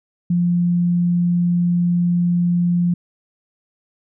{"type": "tone", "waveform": "sine", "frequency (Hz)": 174.61, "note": "F3", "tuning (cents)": 0, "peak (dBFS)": -14, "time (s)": [0.3, 2.94], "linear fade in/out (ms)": 5, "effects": []}